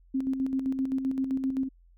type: tone with tremolo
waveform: sine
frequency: 265.5 Hz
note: C4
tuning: 25 cents sharp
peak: -24 dBFS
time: 0.14-1.69 s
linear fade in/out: 10 ms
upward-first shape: square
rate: 7.7 Hz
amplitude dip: 50%
effects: added 43 Hz sine -55 dBFS peak until 1.97 s